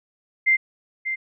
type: tone with echo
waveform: sine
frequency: 2090 Hz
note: C7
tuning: 2 cents flat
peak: -14 dBFS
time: 0.46-0.57 s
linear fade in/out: 20 ms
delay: 590 ms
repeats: 1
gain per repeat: -9 dB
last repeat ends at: 1.16 s
effects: none